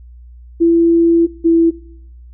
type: tone pair in turn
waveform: sine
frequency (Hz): 335.6 / 332.1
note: E4 / E4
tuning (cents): +31 / +13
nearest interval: unison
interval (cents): 18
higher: first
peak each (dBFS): -7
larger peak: neither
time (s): 0.6-1.27 / 1.44-1.71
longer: first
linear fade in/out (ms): 20
effects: noise-tail reverb RT60 0.8 s tail -21 dB re dry + added 60 Hz sine -35 dBFS peak until 2.33 s